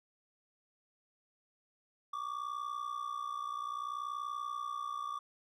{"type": "ring-modulated tone", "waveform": "triangle", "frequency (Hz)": 1161, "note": "D6", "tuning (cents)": -20, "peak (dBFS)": -32, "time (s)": [2.13, 5.19], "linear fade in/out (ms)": 5, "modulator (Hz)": 30.3, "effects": []}